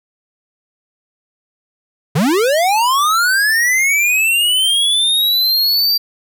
square linear sweep, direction up, 127.2 to 4718 Hz, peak -12 dBFS, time 2.15-5.98 s, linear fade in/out 10 ms, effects none

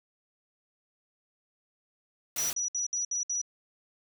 white noise, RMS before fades -35 dBFS, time 2.36-2.53 s, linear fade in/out 2 ms
sine tone bursts, 5860 Hz, F#8, 18 cents flat, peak -28 dBFS, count 6, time 2.38-3.415 s, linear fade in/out 2 ms, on 120 ms, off 63 ms
effects none

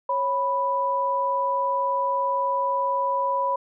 sine tone pair together, 549.6 / 987.8 Hz, C#5 / B5, -15 / 0 cents, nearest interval minor seventh, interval 1015 cents, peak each -27 / -22 dBFS, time 0.09-3.56 s, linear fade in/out 5 ms, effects none

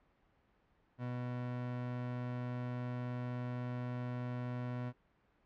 30% pulse tone, 123.47 Hz, B2, in tune, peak -35 dBFS, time 0.98-4.93 s, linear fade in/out 50 ms, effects pink hiss -72 dBFS RMS until 5.45 s + low-pass 2000 Hz 12 dB/octave

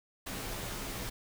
pink noise with comb filter, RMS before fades -39 dBFS, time 0.26-1.1 s, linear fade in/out 10 ms, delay 13 ms, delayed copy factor -0.55, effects none

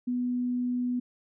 sine tone, 246.9 Hz, B3, in tune, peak -26 dBFS, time 0.07-1 s, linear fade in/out 10 ms, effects none

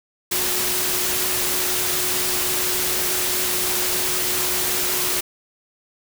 sine tone in noise, 364.4 Hz, F#4, 26 cents flat, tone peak -32 dBFS, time 0.31-5.21 s, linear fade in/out 10 ms, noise white, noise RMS -22 dBFS, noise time 0.31-5.21 s, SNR -13 dB, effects none

